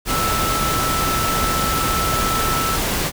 sine tone in noise, 1318.5 Hz, E6, in tune, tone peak -21 dBFS, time 0.07-2.79 s, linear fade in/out 50 ms, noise pink, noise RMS -21 dBFS, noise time 0.05-3.12 s, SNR -3 dB, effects none

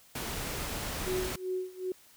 pink noise, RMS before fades -36 dBFS, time 0.15-1.36 s, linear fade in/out 5 ms
sine tone with tremolo, 370 Hz, F#4, in tune, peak -29 dBFS, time 1.06-1.92 s, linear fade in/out 2 ms, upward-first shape sine, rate 2.6 Hz, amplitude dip 90%
effects white hiss -59 dBFS RMS until 2.16 s

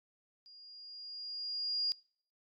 sine tone with level ramp, 4838 Hz, D#8, 49 cents flat, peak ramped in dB -54 to -29 dBFS, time 0.46-1.92 s, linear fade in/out 0 ms, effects noise-tail reverb RT60 0.6 s tail -26 dB re dry + AAC 48 kbps

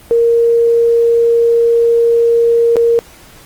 sine tone with dropouts, 466.2 Hz, A#4, in tune, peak -7 dBFS, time 0.11-2.99 s, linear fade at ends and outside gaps 0 ms, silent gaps 2.758-2.767 s, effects pink hiss -40 dBFS RMS until 3.45 s + Opus 24 kbps

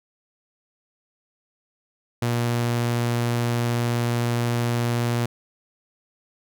sawtooth tone, 119.1 Hz, A#2, 38 cents sharp, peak -17 dBFS, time 2.22-5.26 s, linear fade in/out 5 ms, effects none

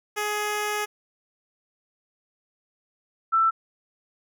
10% pulse / sine tone pair in turn, 419 / 1331 Hz, G#4 / E6, +15 / +16 cents, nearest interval octave + minor sixth, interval 2001 cents, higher second, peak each -17 dBFS, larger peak neither, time 0.16-0.86 / 3.32-3.51 s, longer first, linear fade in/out 20 ms, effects none

